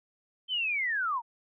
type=linear sweep; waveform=sine; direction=down; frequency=3136 to 883 Hz; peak=-27 dBFS; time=0.48-1.22 s; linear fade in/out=50 ms; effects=none